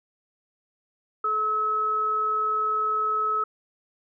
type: tone pair together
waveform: sine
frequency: 430 / 1290.1 Hz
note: A4 / E6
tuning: -40 / -38 cents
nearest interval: octave + perfect fifth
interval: 1902 cents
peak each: -34 / -22 dBFS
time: 1.24-3.44 s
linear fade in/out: 5 ms
effects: none